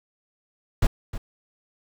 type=noise with echo; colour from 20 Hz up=brown; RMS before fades=-17 dBFS; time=0.82-0.87 s; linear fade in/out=5 ms; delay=310 ms; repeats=1; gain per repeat=-13 dB; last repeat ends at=1.18 s; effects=none